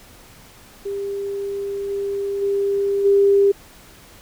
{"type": "tone with level steps", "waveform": "sine", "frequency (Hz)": 398.7, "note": "G4", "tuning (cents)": 29, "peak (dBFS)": [-23, -21, -17, -11], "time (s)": [0.85, 3.52], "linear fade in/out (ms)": 10, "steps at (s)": [1.89, 2.41, 3.04], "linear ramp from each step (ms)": 20, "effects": ["pink hiss -46 dBFS RMS until 4.21 s"]}